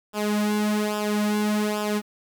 sawtooth tone with flanger, 210 Hz, G#3, 19 cents sharp, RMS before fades -24 dBFS, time 0.13-2.02 s, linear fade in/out 50 ms, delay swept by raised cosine 0.47 to 3.17 ms, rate 1.2 Hz, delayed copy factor -0.75, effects 8-bit

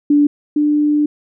sine tone pair in turn, 291.5 / 296.9 Hz, D4 / D4, -13 / +19 cents, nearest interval unison, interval 32 cents, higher second, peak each -8 / -11 dBFS, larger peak first, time 0.1-0.27 / 0.56-1.06 s, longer second, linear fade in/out 5 ms, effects none

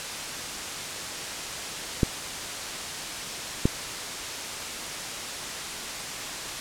clicks, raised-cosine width 3 ms, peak -6 dBFS, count 2, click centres 2.032 / 3.655 s, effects white hiss -33 dBFS RMS until 6.6 s + low-pass 8000 Hz 12 dB/octave

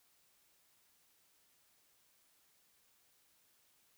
silence, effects white hiss -72 dBFS RMS until 3.97 s

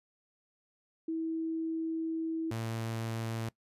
sine / sawtooth tone pair in turn, 324.3 / 113.34 Hz, E4 / A#2, -28 / -48 cents, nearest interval octave + tritone, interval 1820 cents, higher first, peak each -31 / -30 dBFS, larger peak second, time 1.08-2.51 / 2.51-3.49 s, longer first, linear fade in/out 5 ms, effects noise-tail reverb RT60 0.1 s tail -21 dB re dry + resampled to 32000 Hz

